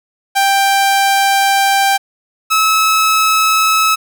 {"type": "tone pair in turn", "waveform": "sawtooth", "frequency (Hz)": [787, 1295.6], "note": ["G5", "E6"], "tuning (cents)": [7, -30], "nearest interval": "major sixth", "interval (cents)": 863, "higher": "second", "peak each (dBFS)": -6, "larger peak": "neither", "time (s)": [[0.35, 1.98], [2.5, 3.96]], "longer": "first", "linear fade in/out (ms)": 20, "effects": []}